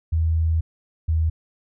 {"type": "tone pair in turn", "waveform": "sine", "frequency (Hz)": [81, 80.16], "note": ["E2", "E2"], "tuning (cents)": [-30, -48], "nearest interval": "unison", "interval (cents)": 18, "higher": "first", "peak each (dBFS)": -17, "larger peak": "neither", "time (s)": [[0.12, 0.61], [1.08, 1.3]], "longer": "first", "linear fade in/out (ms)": 10, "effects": []}